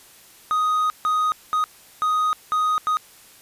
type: tone bursts at uneven times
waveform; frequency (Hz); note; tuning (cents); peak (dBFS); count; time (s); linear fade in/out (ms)
triangle; 1248; D#6; +5; -16; 6; 0.51-0.9 / 1.05-1.32 / 1.53-1.64 / 2.02-2.33 / 2.52-2.78 / 2.87-2.97; 0
effects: white hiss -49 dBFS RMS until 3.41 s + resampled to 32000 Hz